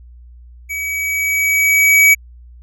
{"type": "tone with level ramp", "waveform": "square", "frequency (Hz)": 2274, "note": "C#7", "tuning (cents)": 44, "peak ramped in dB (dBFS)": [-22, -6], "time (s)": [0.69, 2.15], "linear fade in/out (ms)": 20, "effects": ["added 60 Hz sine -37 dBFS peak until 2.62 s"]}